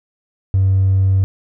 sine tone with hard clipping, 95.9 Hz, G2, 37 cents flat, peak -11 dBFS, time 0.54-1.24 s, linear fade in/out 0 ms, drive 1 dB, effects none

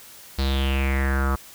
square tone with low-pass filter sweep, 67.6 Hz, C#2, 43 cents flat, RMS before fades -22 dBFS, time 0.38-1.36 s, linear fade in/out 10 ms, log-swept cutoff 4400 to 1200 Hz, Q 6, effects white hiss -45 dBFS RMS until 1.54 s

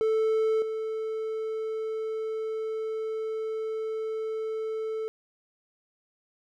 triangle tone with level steps, 440 Hz, A4, in tune, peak -20 / -27 dBFS, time 0.01-5.08 s, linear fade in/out 0 ms, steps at 0.62 s, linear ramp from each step 2 ms, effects none

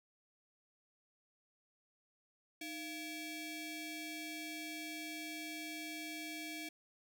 sawtooth ring-modulated tone, 1000 Hz, B5, 21 cents sharp, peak -36 dBFS, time 2.61-6.69 s, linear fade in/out 5 ms, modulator 1310 Hz, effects none

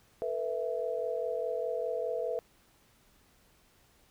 sine chord, A suspended second, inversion none, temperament equal with one note detuned, 449 / 493.9 / 659.3 Hz, A4 / B4 / E5, +35 / 0 / 0 cents, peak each -36 / -34 / -35 dBFS, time 0.22-2.39 s, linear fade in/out 0 ms, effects pink hiss -65 dBFS RMS until 4.1 s

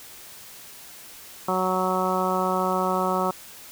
harmonic tone, 185.5 Hz, F#3, 5 cents sharp, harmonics 1 / 2 / 3 / 4 / 5 / 6 / 7, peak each -29 / -29 / -29 / -29 / -29 / -29 / -29 dBFS, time 1.48-3.31 s, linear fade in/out 5 ms, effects white hiss -44 dBFS RMS until 3.71 s

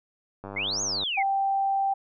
click train, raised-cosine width 1 ms, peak -24 dBFS, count 60, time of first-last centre 0.44-1.035 s, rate 99.2 Hz
sine exponential two-way sweep, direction up then down, 2010 to 6790 to 2010 Hz, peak -26 dBFS, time 0.56-1.23 s, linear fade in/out 10 ms, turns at 0.82 s
sine tone, 784 Hz, G5, in tune, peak -22 dBFS, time 1.17-1.94 s, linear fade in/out 10 ms
effects none

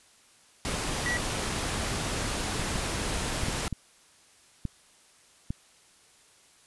pink noise, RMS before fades -31 dBFS, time 0.65-3.68 s, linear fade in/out 0 ms
triangle tone, 1937 Hz, B6, 34 cents flat, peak -26 dBFS, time 1.06-1.17 s, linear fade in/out 0 ms
clicks, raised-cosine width 5 ms, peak -18 dBFS, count 7, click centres 2.596 / 2.758 / 3.435 / 3.485 / 3.727 / 4.653 / 5.505 s
effects white hiss -59 dBFS RMS until 6.66 s + resampled to 24000 Hz

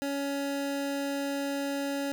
25% pulse tone, 280 Hz, C#4, 18 cents sharp, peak -26 dBFS, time 0.02-2.12 s, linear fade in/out 0 ms, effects none

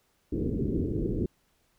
white low-pass noise, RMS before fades -29 dBFS, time 0.32-1.26 s, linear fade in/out 5 ms, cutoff 410 Hz, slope 48 dB/octave, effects pink hiss -70 dBFS RMS until 1.78 s

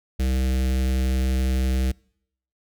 square tone with notch filter, 64.7 Hz, C2, 19 cents flat, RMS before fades -22 dBFS, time 0.19-1.92 s, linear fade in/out 10 ms, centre 1000 Hz, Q 0.8, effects noise-tail reverb RT60 0.7 s tail -26 dB re dry

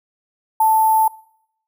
sine tone with sample-and-hold, 880 Hz, A5, in tune, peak -11 dBFS, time 0.6-1.08 s, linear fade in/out 5 ms, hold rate 11025 Hz, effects noise-tail reverb RT60 0.7 s tail -23 dB re dry

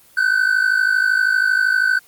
triangle tone pair together, 1489.3 / 1542 Hz, F#6 / G6, +11 / -29 cents, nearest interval minor second, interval 60 cents, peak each -15 dBFS, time 0.17-1.99 s, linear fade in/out 5 ms, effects white hiss -50 dBFS RMS until 2.07 s + Opus 24 kbps

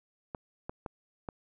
clicks, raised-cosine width 1 ms, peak -23 dBFS, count 4, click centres 0.348 / 0.695 / 0.862 / 1.288 s, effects none

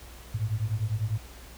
sine beating tone pair, 103.5 / 113.5 Hz, G#2 / A#2, -5 / -46 cents, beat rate 10 Hz, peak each -29 dBFS, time 0.34-1.18 s, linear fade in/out 10 ms, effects added 60 Hz sine -46 dBFS peak until 1.57 s + pink hiss -49 dBFS RMS until 1.57 s

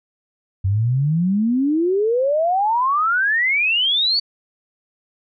sine exponential sweep, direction up, 92.5 to 4575 Hz, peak -15 dBFS, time 0.64-4.2 s, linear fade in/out 10 ms, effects none

